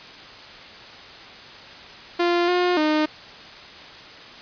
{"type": "tone with pitch steps", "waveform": "sawtooth", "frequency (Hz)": [347.6, 357.3, 306.6], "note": ["F4", "F4", "D#4"], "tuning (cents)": [-8, 40, -25], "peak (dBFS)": -14, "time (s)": [2.19, 3.06], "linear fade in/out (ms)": 10, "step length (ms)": 290, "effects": ["white hiss -41 dBFS RMS until 4.41 s", "resampled to 11025 Hz"]}